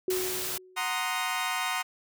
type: tone with exponential decay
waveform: sine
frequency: 370 Hz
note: F#4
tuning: in tune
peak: -24 dBFS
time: 0.08-0.96 s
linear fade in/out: 2 ms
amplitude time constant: 190 ms
type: noise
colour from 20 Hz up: white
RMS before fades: -33 dBFS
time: 0.1-0.58 s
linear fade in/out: 5 ms
type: chord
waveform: 20% pulse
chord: C half-diminished seventh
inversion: second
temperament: equal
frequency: 740 / 932.3 / 1046.5 / 1244.5 Hz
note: Gb5 / Bb5 / C6 / Eb6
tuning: 0 / 0 / 0 / 0 cents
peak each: -29 dBFS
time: 0.76-1.83 s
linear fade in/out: 20 ms
effects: none